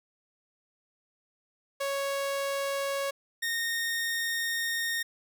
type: tone pair in turn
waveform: sawtooth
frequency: 554.4 / 1845.5 Hz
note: C#5 / A#6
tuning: 0 / -18 cents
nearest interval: octave + major sixth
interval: 2082 cents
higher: second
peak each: -25 / -25 dBFS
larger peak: neither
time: 1.8-3.11 / 3.42-5.03 s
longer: second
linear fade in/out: 10 ms
effects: none